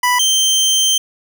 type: tone pair in turn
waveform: 25% pulse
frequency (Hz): 987.8 / 3130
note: B5 / G7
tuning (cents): 0 / -3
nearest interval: octave + minor sixth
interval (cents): 1997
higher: second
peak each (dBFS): -8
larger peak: neither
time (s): 0.03-0.19 / 0.19-0.98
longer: second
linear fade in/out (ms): 5
effects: none